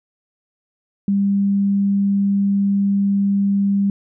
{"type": "tone", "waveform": "sine", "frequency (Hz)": 199, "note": "G3", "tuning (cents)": 26, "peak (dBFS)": -14, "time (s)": [1.08, 3.9], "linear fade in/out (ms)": 2, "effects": []}